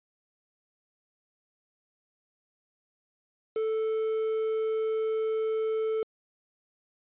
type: tone with quantisation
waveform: triangle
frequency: 440 Hz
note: A4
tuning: in tune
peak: -24 dBFS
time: 3.56-6.03 s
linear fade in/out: 2 ms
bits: 7
effects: resampled to 8000 Hz